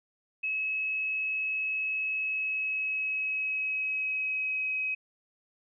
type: tone with pitch glide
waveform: sine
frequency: 2575 to 2538 Hz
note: E7 to D#7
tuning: -41 to +34 cents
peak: -28 dBFS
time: 0.43-4.95 s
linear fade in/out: 10 ms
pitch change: -25 cents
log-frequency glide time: 2.21-4.77 s
effects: none